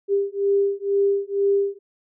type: beating tone pair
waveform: sine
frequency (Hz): 397.7 / 399.8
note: G4 / G4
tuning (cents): +25 / +34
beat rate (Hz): 2.1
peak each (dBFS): -21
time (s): 0.08-1.79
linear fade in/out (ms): 50
effects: none